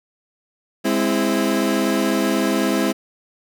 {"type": "chord", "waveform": "30% pulse", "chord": "Ab augmented", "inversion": "none", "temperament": "equal with one note detuned", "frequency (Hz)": [205.3, 261.6, 329.6], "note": ["Ab3", "C4", "E4"], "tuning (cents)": [-20, 0, 0], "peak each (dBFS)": -19, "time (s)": [0.84, 2.93], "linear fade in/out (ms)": 20, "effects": []}